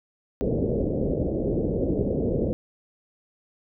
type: low-pass noise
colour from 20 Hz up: white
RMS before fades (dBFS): -25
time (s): 0.41-2.53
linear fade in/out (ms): 0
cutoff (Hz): 540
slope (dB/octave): 48
effects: none